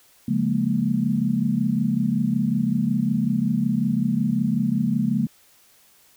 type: chord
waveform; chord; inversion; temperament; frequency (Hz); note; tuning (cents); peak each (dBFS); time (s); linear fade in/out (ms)
sine; Bb minor seventh; first; equal; 138.59 / 174.61 / 207.7 / 233.1; Db3 / F3 / Ab3 / Bb3; 0 / 0 / 0 / 0; -27 / -27 / -23 / -23; 0.28-5.27; 5
effects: white hiss -56 dBFS RMS until 6.16 s